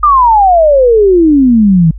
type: exponential sweep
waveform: sine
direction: down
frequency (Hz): 1229 to 155.8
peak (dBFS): -3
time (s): 0.03-1.91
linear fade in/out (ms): 5
effects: added 50 Hz sine -22 dBFS peak until 1.98 s